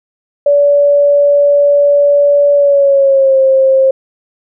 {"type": "tone with pitch glide", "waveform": "sine", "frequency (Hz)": [574, 532.5], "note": ["D5", "C5"], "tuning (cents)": [-40, 30], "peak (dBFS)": -5, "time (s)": [0.46, 3.91], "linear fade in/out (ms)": 5, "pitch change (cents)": -130, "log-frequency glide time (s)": [2.54, 3.38], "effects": []}